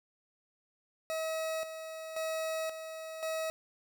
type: tone with tremolo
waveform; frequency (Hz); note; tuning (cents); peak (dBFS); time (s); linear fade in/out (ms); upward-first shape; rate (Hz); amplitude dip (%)
40% pulse; 640; D#5; +49; -32; 1.1-3.5; 0; square; 0.94; 60
effects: none